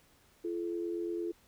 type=tone pair together; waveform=sine; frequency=341.8 / 430.6 Hz; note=F4 / A4; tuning=-37 / -37 cents; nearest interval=major third; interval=400 cents; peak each=-34 / -39 dBFS; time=0.44-1.32 s; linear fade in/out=10 ms; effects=pink hiss -65 dBFS RMS until 1.47 s